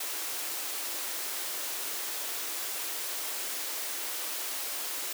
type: high-pass noise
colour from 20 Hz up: white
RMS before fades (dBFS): -35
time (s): 0-5.13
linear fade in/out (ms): 5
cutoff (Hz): 280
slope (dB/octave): 48
effects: none